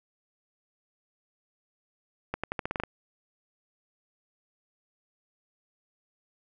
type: accelerating click train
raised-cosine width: 0.5 ms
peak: -15 dBFS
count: 9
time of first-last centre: 2.34-2.836 s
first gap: 96 ms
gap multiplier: 0.87
effects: none